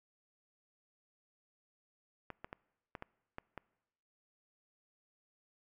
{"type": "clicks", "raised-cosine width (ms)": 0.5, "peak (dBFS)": -28, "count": 7, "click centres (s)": [2.303, 2.445, 2.529, 2.952, 3.024, 3.384, 3.577], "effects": ["noise-tail reverb RT60 1.0 s tail -24 dB re dry"]}